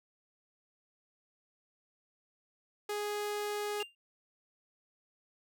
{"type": "tone", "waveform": "sawtooth", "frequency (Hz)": 415.3, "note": "G#4", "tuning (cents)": 0, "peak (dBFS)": -30, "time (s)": [2.89, 3.83], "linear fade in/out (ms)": 5}
{"type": "tone with exponential decay", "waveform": "triangle", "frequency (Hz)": 2794, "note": "F7", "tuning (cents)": 0, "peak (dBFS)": -32, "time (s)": [3.8, 3.95], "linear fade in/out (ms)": 2, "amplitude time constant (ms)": 32}
{"effects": []}